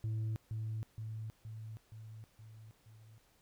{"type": "tone with echo", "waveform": "sine", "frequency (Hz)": 110, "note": "A2", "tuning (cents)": 0, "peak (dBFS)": -31, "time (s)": [0.04, 0.36], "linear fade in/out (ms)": 0, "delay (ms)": 470, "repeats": 6, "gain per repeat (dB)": -4, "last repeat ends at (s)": 3.18, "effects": ["tanh soft clip ceiling -33 dBFS", "pink hiss -70 dBFS RMS until 3.41 s"]}